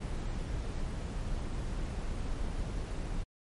brown noise, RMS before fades -35 dBFS, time 0-3.24 s, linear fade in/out 20 ms, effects MP3 48 kbps

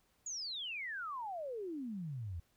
sine exponential sweep, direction down, 6960 to 78.9 Hz, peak -39 dBFS, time 0.26-2.4 s, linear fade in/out 5 ms, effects pink hiss -74 dBFS RMS until 2.56 s

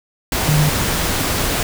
sine tone in noise, 150 Hz, D3, 37 cents sharp, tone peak -12 dBFS, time 0.48-0.69 s, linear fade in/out 2 ms, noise pink, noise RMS -19 dBFS, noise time 0.32-1.63 s, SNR +4 dB, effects none

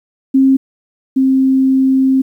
sine tone pair in turn, 267.3 / 264.8 Hz, C4 / C4, +37 / +21 cents, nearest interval unison, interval 16 cents, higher first, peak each -6 / -8 dBFS, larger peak first, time 0.34-0.57 / 1.16-2.22 s, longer second, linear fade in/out 10 ms, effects 8-bit

